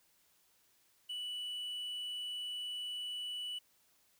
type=tone with quantisation; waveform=triangle; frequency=2960 Hz; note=F#7; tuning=in tune; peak=-37 dBFS; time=1.09-3.59 s; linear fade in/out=10 ms; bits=11; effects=white hiss -71 dBFS RMS until 4.19 s